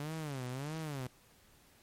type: tone with vibrato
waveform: sawtooth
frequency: 141.4 Hz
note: C#3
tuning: 35 cents sharp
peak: -34 dBFS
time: 0-1.07 s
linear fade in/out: 2 ms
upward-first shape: sine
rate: 1.6 Hz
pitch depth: 220 cents each way
effects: pink hiss -64 dBFS RMS until 1.82 s + MP3 64 kbps